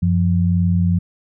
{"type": "tone pair together", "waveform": "sine", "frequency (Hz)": [92.57, 174.61], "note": ["F#2", "F3"], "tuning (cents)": [1, 0], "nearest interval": "major seventh", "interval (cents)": 1099, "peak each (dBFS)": -16, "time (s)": [0.02, 0.99], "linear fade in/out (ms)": 10, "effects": []}